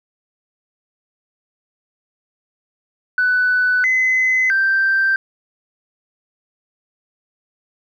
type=tone with pitch steps; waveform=sine; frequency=1494 / 2035 / 1567 Hz; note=F#6 / C7 / G6; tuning=+16 / -49 / -1 cents; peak=-12 dBFS; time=3.18-5.16 s; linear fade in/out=2 ms; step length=660 ms; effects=tanh soft clip ceiling -9 dBFS + 9-bit